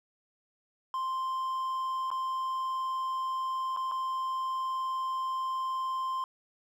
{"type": "tone with dropouts", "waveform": "triangle", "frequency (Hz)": 1046.5, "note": "C6", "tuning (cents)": 0, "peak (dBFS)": -28, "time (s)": [0.94, 6.24], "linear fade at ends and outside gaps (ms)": 1, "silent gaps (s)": [[2.104, 2.114], [3.764, 3.771], [3.914, 3.919]], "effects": []}